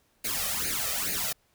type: noise with flanger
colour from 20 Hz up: white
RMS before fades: -30 dBFS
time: 0.24-1.33 s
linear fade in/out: 10 ms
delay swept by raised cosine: 0.44 to 1.64 ms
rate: 2.3 Hz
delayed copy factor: +0.95
effects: pink hiss -68 dBFS RMS until 1.54 s